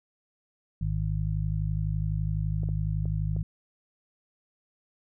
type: harmonic tone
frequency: 51.91 Hz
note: G#1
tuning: in tune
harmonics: 1 / 2 / 3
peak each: -30 / -30 / -30 dBFS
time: 0.81-3.43 s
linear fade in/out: 5 ms
type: clicks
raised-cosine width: 2 ms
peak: -30 dBFS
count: 4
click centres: 2.634 / 2.689 / 3.056 / 3.365 s
effects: none